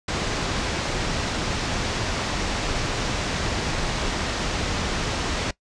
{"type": "low-pass noise", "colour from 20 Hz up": "pink", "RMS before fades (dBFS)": -26, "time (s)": [0.08, 5.51], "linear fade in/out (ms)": 5, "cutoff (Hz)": 6600, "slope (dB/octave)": 24, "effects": ["noise-tail reverb RT60 0.1 s tail -20 dB re dry", "resampled to 22050 Hz"]}